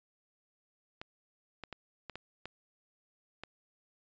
clicks, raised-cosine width 0.3 ms, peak -26 dBFS, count 7, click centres 1.015 / 1.637 / 1.727 / 2.097 / 2.156 / 2.456 / 3.436 s, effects resampled to 16000 Hz

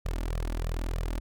sawtooth tone with flanger, 41.2 Hz, E1, in tune, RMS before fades -31 dBFS, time 0.05-1.2 s, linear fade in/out 10 ms, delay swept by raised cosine 1.6 to 3.5 ms, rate 3.2 Hz, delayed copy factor +0.85, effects none

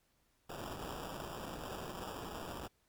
white noise with sample-and-hold, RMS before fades -44 dBFS, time 0.49-2.68 s, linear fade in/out 10 ms, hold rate 2100 Hz, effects pink hiss -75 dBFS RMS until 2.88 s + MP3 96 kbps

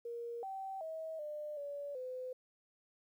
sine tone with pitch steps, 470.4 / 772 / 641 / 600 / 572 / 509 Hz, A#4 / G5 / E5 / D5 / D5 / C5, +16 / -27 / -49 / +37 / -46 / -48 cents, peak -40 dBFS, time 0.05-2.33 s, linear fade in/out 5 ms, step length 380 ms, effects 12-bit

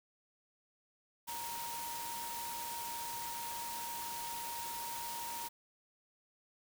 sine tone in noise, 936 Hz, A#5, 7 cents sharp, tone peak -42 dBFS, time 1.27-5.49 s, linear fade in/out 20 ms, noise white, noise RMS -44 dBFS, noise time 1.27-5.49 s, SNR -1 dB, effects none

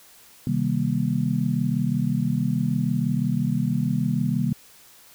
sine chord, C minor seventh, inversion none, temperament just, 130.81 / 156.98 / 196.22 / 235.5 Hz, C3 / Eb3 / G3 / Bb3, 0 / +16 / +2 / +18 cents, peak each -26 dBFS, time 0.47-4.53 s, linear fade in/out 2 ms, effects white hiss -51 dBFS RMS until 5.14 s

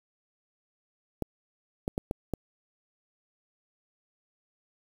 clicks, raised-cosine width 2 ms, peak -16 dBFS, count 5, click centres 1.223 / 1.879 / 1.979 / 2.111 / 2.337 s, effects 7-bit

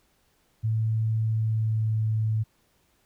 sine tone with pitch glide, 110.8 to 109.59 Hz, A2 to A2, +13 to -6 cents, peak -22 dBFS, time 0.63-2.44 s, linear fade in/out 20 ms, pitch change -19 cents, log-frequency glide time 1.24-1.96 s, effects pink hiss -67 dBFS RMS until 3.05 s

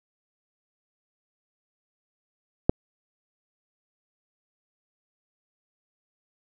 click, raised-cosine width 2 ms, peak -3 dBFS, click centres 2.695 s, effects none

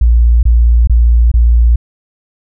sine tone bursts, 58.27 Hz, A#1, in tune, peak -4 dBFS, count 4, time 0.01-1.759 s, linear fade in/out 5 ms, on 420 ms, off 23 ms, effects none

